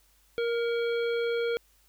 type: harmonic tone with a mistuned harmonic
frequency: 468.8 Hz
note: A#4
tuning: 10 cents sharp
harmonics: 1 / 3 / 5 / 7 / 9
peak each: -26 / -37 / -40 / -42 / -50 dBFS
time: 0.38-1.57 s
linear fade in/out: 0 ms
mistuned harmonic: 5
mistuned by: -50 cents
effects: added 50 Hz sine -65 dBFS peak until 1.88 s + white hiss -65 dBFS RMS until 1.88 s